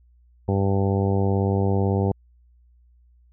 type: harmonic tone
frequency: 98 Hz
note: G2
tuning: in tune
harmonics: 1 / 2 / 3 / 4 / 5 / 6 / 7 / 8 / 9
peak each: -21 / -25 / -31 / -27 / -29 / -38 / -35 / -34 / -37 dBFS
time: 0.48-2.12 s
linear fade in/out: 5 ms
effects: added 60 Hz sine -53 dBFS peak until 3.32 s